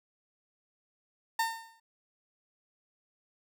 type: tone with exponential decay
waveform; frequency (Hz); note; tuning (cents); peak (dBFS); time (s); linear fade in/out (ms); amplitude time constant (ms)
30% pulse; 908; A#5; -46; -22; 1.39-1.8; 5; 88
effects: none